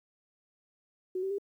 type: tone with pitch steps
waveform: sine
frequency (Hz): 370 / 384.8 / 400.2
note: F#4 / G4 / G4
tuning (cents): 0 / -32 / +36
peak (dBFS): -30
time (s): 1.15-1.384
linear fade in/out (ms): 5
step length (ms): 78
effects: 11-bit